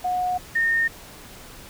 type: tone pair in turn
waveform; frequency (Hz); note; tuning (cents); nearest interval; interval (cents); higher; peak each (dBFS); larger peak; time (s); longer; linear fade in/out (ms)
sine; 727 / 1831.9; F#5 / A#6; -31 / -31; octave + major third; 1600; second; -21 / -18; second; 0.04-0.38 / 0.55-0.88; first; 10
effects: pink hiss -43 dBFS RMS until 1.69 s

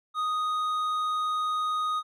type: tone with hard clipping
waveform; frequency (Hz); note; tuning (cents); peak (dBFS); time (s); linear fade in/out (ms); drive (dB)
triangle; 1244.5; D#6; 0; -27; 0.14-2.03; 50; 9
effects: none

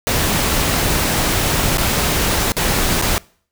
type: noise with dropouts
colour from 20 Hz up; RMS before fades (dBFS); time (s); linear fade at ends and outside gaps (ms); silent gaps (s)
pink; -17; 0.07-3.18; 0; 1.772-1.782 / 2.52-2.567 / 3.015-3.023
effects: noise-tail reverb RT60 0.5 s tail -24 dB re dry

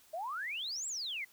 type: exponential two-way sweep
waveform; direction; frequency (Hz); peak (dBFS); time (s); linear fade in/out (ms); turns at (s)
sine; up then down; 611 to 7880 to 1967; -36; 0.13-1.25; 10; 0.87
effects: white hiss -63 dBFS RMS until 1.32 s

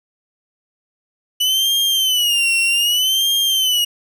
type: tone with vibrato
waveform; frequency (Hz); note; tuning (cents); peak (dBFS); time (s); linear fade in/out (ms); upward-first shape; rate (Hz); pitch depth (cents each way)
40% pulse; 2960; F#7; 0; -13; 1.4-3.85; 10; sine; 0.64; 140
effects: none

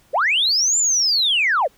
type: linear two-way sweep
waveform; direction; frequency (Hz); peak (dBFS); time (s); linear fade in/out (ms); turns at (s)
sine; up then down; 440 to 7310 to 440; -14; 0.13-1.68; 20; 0.78
effects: tanh soft clip ceiling -10 dBFS + pink hiss -56 dBFS RMS until 1.77 s

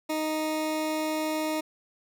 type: tone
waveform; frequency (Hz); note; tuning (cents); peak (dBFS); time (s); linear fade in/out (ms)
20% pulse; 311.1; D#4; 0; -22; 0.09-1.61; 10
effects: none

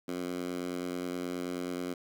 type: tone with high-pass filter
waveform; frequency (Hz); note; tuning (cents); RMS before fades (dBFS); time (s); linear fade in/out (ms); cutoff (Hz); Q
10% pulse; 89.4; F2; +41; -36; 0.08-1.94; 5; 250; 2
effects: none

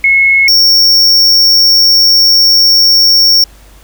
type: tone pair in turn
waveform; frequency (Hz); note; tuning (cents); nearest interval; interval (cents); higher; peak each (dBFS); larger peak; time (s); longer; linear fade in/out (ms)
sine / square; 2181 / 5496; C#7 / F8; -29 / -29; octave + major third; 1600; second; -4; neither; 0.04-0.48 / 0.48-3.44; second; 2
effects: added 50 Hz sine -36 dBFS peak until 3.83 s + pink hiss -42 dBFS RMS until 3.83 s

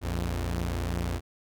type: tone pair together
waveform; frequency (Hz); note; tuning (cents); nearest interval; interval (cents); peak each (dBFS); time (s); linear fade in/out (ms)
sawtooth; 58.59 / 86.6; A#1 / F2; +9 / -14; perfect fifth; 677; -27; 0.01-1.21; 50
effects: none

